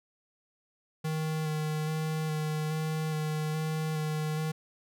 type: tone with vibrato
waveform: square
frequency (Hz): 155.56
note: D#3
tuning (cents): 0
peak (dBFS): -30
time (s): 1.04-4.52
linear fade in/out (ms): 10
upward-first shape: square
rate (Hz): 1.2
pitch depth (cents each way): 14
effects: none